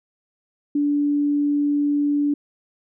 sine tone, 290 Hz, D4, 22 cents flat, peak -17 dBFS, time 0.75-2.34 s, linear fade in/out 5 ms, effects none

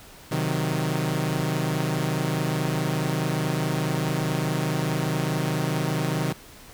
sawtooth chord, C diminished, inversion none, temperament equal, 130.81 / 155.56 / 185 Hz, C3 / Eb3 / Gb3, 0 / 0 / 0 cents, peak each -24 / -22 / -27 dBFS, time 0.31-6.33 s, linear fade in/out 10 ms, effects pink hiss -47 dBFS RMS until 6.73 s

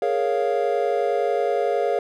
triangle chord, Bb minor seventh, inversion third, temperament equal, 415.3 / 466.2 / 554.4 / 698.5 Hz, Ab4 / Bb4 / Db5 / F5, 0 / 0 / 0 / 0 cents, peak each -23 dBFS, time 0.02-1.99 s, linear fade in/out 2 ms, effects none

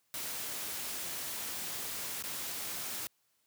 white noise with dropouts, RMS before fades -39 dBFS, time 0.14-3.07 s, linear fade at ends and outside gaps 0 ms, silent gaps 2.224-2.238 s, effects white hiss -75 dBFS RMS until 3.46 s + high-pass 80 Hz 12 dB/octave

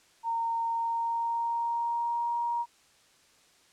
sine tone with pitch glide, 920 to 944.2 Hz, A#5 to A#5, -23 to +22 cents, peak -27 dBFS, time 0.23-2.66 s, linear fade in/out 50 ms, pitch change +45 cents, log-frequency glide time 0.66-2.37 s, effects white hiss -62 dBFS RMS until 3.72 s + low-pass 8000 Hz 12 dB/octave

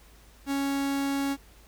45% pulse tone, 277.2 Hz, C#4, in tune, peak -26 dBFS, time 0.46-1.37 s, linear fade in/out 50 ms, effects added 53 Hz sine -53 dBFS peak until 1.67 s + pink hiss -57 dBFS RMS until 1.67 s

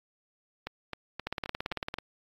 two click trains, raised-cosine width 0.3 ms, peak -19 / -16 dBFS, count 6 / 13, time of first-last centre 0.67-1.986 / 1.27-1.94 s, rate 3.8 / 17.9 Hz, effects AAC 32 kbps

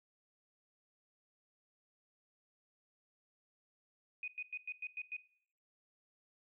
sine tone bursts, 2489 Hz, D#7, in tune, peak -39 dBFS, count 7, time 4.23-5.166 s, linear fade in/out 2 ms, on 48 ms, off 100 ms, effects noise-tail reverb RT60 0.6 s tail -17 dB re dry

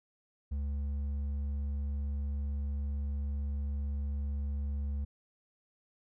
sine tone with hard clipping, 71.1 Hz, C#2, 45 cents sharp, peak -33 dBFS, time 0.51-5.05 s, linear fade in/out 10 ms, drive 4 dB, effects none

